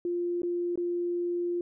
sine tone with dropouts, 349.2 Hz, F4, in tune, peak -27 dBFS, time 0.05-1.61 s, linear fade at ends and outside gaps 2 ms, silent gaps 0.419-0.432 / 0.757-0.775 s, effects none

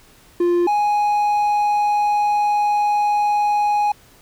triangle tone pair in turn, 349.2 / 830.5 Hz, F4 / G#5, 0 / 0 cents, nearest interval octave + minor third, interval 1500 cents, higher second, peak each -12 / -13 dBFS, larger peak first, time 0.4-0.67 / 0.67-3.92 s, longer second, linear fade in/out 5 ms, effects pink hiss -50 dBFS RMS until 4.21 s

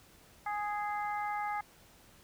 harmonic tone, 415.3 Hz, G#4, in tune, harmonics 2 / 3 / 4 / 5, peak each -34 / -40 / -45 / -43 dBFS, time 0.46-1.61 s, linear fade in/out 5 ms, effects pink hiss -60 dBFS RMS until 2.23 s

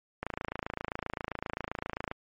click train, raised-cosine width 0.5 ms, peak -18 dBFS, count 53, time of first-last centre 0.23-2.114 s, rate 27.6 Hz, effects MP3 48 kbps

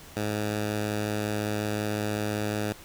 10% pulse tone, 105.5 Hz, G#2, 28 cents sharp, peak -19 dBFS, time 0.16-2.73 s, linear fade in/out 10 ms, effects pink hiss -48 dBFS RMS until 2.84 s

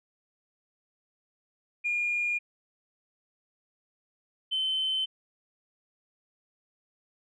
sine tone pair in turn, 2422 / 3069 Hz, D#7 / G7, -47 / -37 cents, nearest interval major third, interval 410 cents, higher second, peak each -25 dBFS, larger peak neither, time 1.84-2.39 / 4.51-5.06 s, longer neither, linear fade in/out 20 ms, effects tanh soft clip ceiling -21 dBFS

